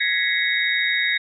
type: tone cluster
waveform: sine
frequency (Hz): 1670 / 1903 / 2024 / 2197 / 3757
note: G#6 / A#6 / B6 / C#7 / A#7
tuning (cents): +9 / +35 / +42 / -16 / +13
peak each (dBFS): -25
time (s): 0-1.18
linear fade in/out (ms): 10
effects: none